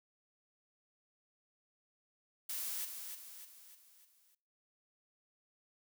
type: noise with echo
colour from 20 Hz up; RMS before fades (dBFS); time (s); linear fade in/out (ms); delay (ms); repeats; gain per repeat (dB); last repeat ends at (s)
blue; -40; 2.49-2.85; 5; 300; 5; -6; 4.35
effects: noise-tail reverb RT60 0.5 s tail -23 dB re dry